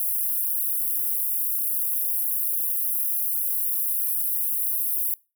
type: high-pass noise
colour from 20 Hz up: pink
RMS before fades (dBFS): -25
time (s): 0-5.14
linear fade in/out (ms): 0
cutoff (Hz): 11000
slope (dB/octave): 48
effects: noise-tail reverb RT60 0.3 s tail -24 dB re dry